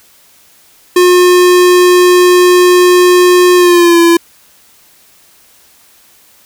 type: tone with pitch glide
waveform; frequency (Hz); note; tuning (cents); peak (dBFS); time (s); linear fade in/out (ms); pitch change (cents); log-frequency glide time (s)
square; 359 to 338.9; F4 to E4; +48 to +48; -4; 0.96-4.17; 5; -100; 3.56-3.99
effects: white hiss -45 dBFS RMS until 6.45 s